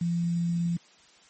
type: tone with quantisation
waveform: sine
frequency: 170.9 Hz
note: F3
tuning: 37 cents flat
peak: -24 dBFS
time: 0.01-0.77 s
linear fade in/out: 5 ms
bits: 8
effects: white hiss -57 dBFS RMS until 1.29 s + MP3 32 kbps